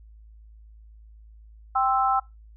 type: chord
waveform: sine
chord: C major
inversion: second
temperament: equal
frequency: 784 / 1046.5 / 1318.5 Hz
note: G5 / C6 / E6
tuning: 0 / 0 / 0 cents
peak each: -22 / -28 / -23 dBFS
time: 1.75-2.2 s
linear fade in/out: 10 ms
effects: noise-tail reverb RT60 0.2 s tail -21 dB re dry + added 54 Hz sine -46 dBFS peak until 2.56 s